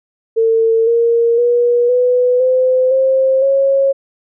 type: tone with pitch steps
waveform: sine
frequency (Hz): 451.4 / 466 / 481 / 496.5 / 512.6 / 529.1 / 546.2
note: A4 / A#4 / B4 / B4 / C5 / C5 / C#5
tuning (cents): +44 / -1 / -46 / +9 / -36 / +19 / -26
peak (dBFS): -9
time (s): 0.36-3.93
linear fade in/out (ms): 20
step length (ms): 510
effects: none